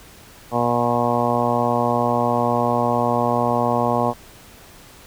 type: harmonic tone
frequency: 120.1 Hz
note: B2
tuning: 48 cents flat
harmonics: 1 / 2 / 3 / 4 / 5 / 6 / 7 / 8 / 9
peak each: -27 / -24 / -30 / -25 / -24 / -24 / -25 / -27 / -26 dBFS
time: 0.51-4.14 s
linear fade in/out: 50 ms
effects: pink hiss -45 dBFS RMS until 5.06 s